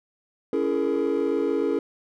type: chord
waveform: triangle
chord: A# half-diminished seventh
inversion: first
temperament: just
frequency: 279.7 / 335.6 / 419.5 / 466.2 Hz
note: C#4 / E4 / G#4 / A#4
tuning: +16 / +31 / +17 / 0 cents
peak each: -25 / -25 / -23 / -25 dBFS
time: 0.53-1.79 s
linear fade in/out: 2 ms
effects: tanh soft clip ceiling -13 dBFS